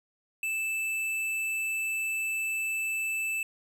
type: tone with tanh clipping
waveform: sine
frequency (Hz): 2637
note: E7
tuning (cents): 0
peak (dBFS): -30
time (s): 0.43-3.43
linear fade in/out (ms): 2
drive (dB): 14
effects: none